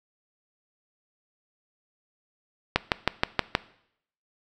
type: click train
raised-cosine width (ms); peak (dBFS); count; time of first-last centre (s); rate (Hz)
0.3; -3; 6; 2.76-3.551; 6.32
effects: noise-tail reverb RT60 0.7 s tail -19 dB re dry